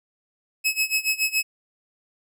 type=tone with tremolo; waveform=sawtooth; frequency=2573 Hz; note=E7; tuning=43 cents flat; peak=-15 dBFS; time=0.64-1.43 s; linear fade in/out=20 ms; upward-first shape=sine; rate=7.1 Hz; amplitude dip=90%; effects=none